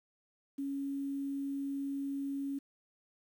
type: tone with quantisation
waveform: sine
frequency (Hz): 277.2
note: C#4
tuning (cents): 0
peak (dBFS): -34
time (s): 0.58-2.59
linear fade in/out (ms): 10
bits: 10
effects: none